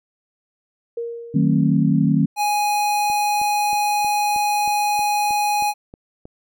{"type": "tone with exponential decay", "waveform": "sine", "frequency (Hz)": 467.7, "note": "A#4", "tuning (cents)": 6, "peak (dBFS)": -22, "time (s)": [0.97, 2.03], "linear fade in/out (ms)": 5, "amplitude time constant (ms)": 230}
{"type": "chord", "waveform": "sine", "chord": "D# diminished seventh", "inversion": "none", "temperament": "just", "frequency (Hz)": [155.56, 186.68, 224, 268.8], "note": ["D#3", "F#3", "A3", "C4"], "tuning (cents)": [0, 16, 31, 47], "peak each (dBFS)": [-18, -20, -20, -20], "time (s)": [1.34, 2.26], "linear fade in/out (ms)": 10}
{"type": "tone", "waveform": "square", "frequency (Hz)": 830.6, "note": "G#5", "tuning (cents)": 0, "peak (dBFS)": -18, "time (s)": [2.36, 5.74], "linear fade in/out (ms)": 50}
{"type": "click train", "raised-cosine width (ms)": 2, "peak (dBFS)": -25, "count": 11, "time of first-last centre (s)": [3.1, 6.255], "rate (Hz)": 3.17}
{"effects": []}